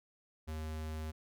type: tone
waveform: square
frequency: 78.3 Hz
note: D#2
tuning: 11 cents sharp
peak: -39 dBFS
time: 0.47-1.12 s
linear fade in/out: 20 ms
effects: none